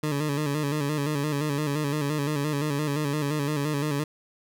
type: tone with vibrato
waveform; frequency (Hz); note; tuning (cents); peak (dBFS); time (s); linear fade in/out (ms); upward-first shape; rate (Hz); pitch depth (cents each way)
20% pulse; 146.83; D3; 0; -20; 0.03-4.04; 5; square; 5.8; 63
effects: none